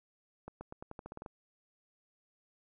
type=accelerating click train; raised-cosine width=1 ms; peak=-30 dBFS; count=11; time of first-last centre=0.48-1.262 s; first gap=130 ms; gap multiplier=0.88; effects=none